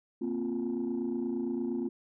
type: chord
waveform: sine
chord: Bb suspended second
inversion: none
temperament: equal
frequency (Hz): 233.1 / 261.6 / 349.2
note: Bb3 / C4 / F4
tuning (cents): 0 / 0 / 0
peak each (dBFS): -33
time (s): 0.21-1.89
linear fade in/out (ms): 10
effects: tanh soft clip ceiling -25 dBFS